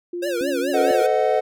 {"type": "tone with pitch glide", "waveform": "sine", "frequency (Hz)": [350, 356.9], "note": ["F4", "F4"], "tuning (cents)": [4, 38], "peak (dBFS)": -25, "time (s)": [0.13, 1.02], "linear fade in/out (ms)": 5, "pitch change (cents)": 34, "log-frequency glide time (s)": [0.53, 0.61]}
{"type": "tone with vibrato", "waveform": "square", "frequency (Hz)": 523.3, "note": "C5", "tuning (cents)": 0, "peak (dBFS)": -24, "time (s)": [0.22, 1.07], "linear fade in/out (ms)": 10, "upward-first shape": "triangle", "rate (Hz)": 4.7, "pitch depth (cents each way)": 230}
{"type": "tone", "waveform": "sine", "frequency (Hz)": 278, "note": "C#4", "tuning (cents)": 5, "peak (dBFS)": -25, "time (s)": [0.41, 0.91], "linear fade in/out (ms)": 0}
{"type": "chord", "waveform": "triangle", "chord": "A diminished seventh", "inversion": "none", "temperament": "equal with one note detuned", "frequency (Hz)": [440, 512.5, 622.3, 740], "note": ["A4", "C5", "Eb5", "Gb5"], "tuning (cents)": [0, -36, 0, 0], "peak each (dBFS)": -20, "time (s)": [0.73, 1.41], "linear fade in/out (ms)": 20}
{"effects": []}